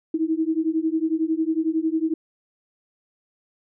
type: beating tone pair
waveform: sine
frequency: 315.1 / 326.1 Hz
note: D#4 / E4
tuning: +22 / -19 cents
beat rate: 11 Hz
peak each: -23 dBFS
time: 0.14-2.14 s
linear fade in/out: 5 ms
effects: none